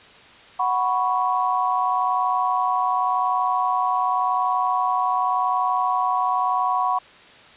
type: chord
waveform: sine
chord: F# suspended fourth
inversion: none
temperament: equal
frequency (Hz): 740 / 987.8 / 1108.7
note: F#5 / B5 / C#6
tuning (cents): 0 / 0 / 0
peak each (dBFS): -23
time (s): 0.59-6.99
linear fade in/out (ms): 10
effects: white hiss -47 dBFS RMS until 7.56 s + resampled to 8000 Hz